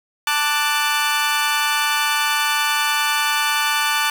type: chord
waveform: 20% pulse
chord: D major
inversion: second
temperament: equal with one note detuned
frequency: 883.6 / 1174.7 / 1480 Hz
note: A5 / D6 / F#6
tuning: +7 / 0 / 0 cents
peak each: -17 dBFS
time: 0.27-4.1 s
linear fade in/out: 2 ms
effects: none